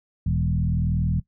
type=tone with frequency modulation; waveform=sine; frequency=118.2 Hz; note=A#2; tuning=24 cents sharp; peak=-20 dBFS; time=0.26-1.2 s; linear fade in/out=5 ms; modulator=41 Hz; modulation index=1.6; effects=noise-tail reverb RT60 0.1 s tail -17 dB re dry